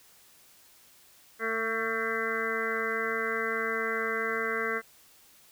harmonic tone, 224.8 Hz, A3, 37 cents sharp, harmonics 1 / 2 / 3 / 5 / 6 / 7 / 8 / 9, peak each -41 / -33 / -42 / -37 / -37 / -34 / -39 / -34 dBFS, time 1.39-4.82 s, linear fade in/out 50 ms, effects white hiss -58 dBFS RMS until 5.51 s

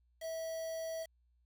triangle tone with quantisation, 650 Hz, E5, 24 cents flat, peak -36 dBFS, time 0.2-1.07 s, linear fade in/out 50 ms, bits 8, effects added 60 Hz sine -69 dBFS peak until 1.45 s

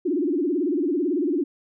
sine tone with vibrato, 319.4 Hz, D#4, 45 cents sharp, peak -20 dBFS, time 0.05-1.44 s, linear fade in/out 10 ms, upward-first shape sine, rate 18 Hz, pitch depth 260 cents each way, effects none

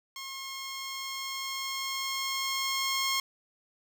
10% pulse tone with level ramp, 1077 Hz, C6, 50 cents sharp, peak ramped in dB -30 to -18 dBFS, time 0.16-3.2 s, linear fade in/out 2 ms, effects none

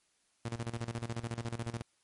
sawtooth tone with tremolo, 116.54 Hz, A#2, in tune, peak -30 dBFS, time 0.45-1.82 s, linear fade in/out 5 ms, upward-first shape square, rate 14 Hz, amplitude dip 80%, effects white hiss -73 dBFS RMS until 2.03 s + MP3 48 kbps

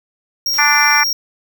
square tone, 5590 Hz, F8, 1 cent sharp, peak -16 dBFS, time 0.46-1.13 s, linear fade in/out 2 ms
white noise, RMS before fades -33 dBFS, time 0.53-1.01 s, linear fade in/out 2 ms
harmonic tone, 293.7 Hz, D4, in tune, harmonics 3 / 4 / 5 / 6 / 7 / 8, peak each -18 / -18 / -18 / -18 / -18 / -18 dBFS, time 0.58-1.04 s, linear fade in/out 10 ms
effects none

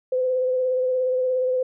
sine tone with vibrato, 510 Hz, C5, 44 cents flat, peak -19 dBFS, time 0.12-1.63 s, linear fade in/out 5 ms, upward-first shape sine, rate 17 Hz, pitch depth 23 cents each way, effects none

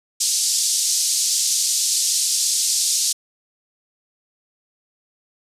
pink band-pass noise, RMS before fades -20 dBFS, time 0.2-3.13 s, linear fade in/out 10 ms, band 4800 to 9400 Hz, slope 24 dB/octave, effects resampled to 32000 Hz

